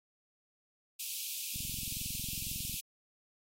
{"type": "high-pass noise", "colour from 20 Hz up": "white", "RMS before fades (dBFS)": -39, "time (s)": [0.99, 2.81], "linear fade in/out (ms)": 10, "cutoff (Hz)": 2400, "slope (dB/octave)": 96}
{"type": "click train", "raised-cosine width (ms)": 5, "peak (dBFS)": -34, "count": 27, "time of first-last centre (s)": [1.56, 2.742], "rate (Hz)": 22}
{"effects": ["AAC 48 kbps"]}